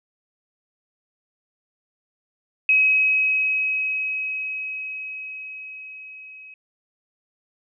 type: tone with level ramp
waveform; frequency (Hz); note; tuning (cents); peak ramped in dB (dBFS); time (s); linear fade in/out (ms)
sine; 2547; D#7; +40; -13 to -40; 2.69-6.54; 2
effects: none